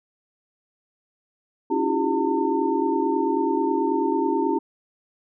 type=tone cluster; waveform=sine; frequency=276.5 / 320.2 / 349.5 / 398.6 / 904 Hz; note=C#4 / D#4 / F4 / G4 / A5; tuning=-4 / +50 / +1 / +29 / +47 cents; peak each=-26 dBFS; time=1.7-4.59 s; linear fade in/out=10 ms; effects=none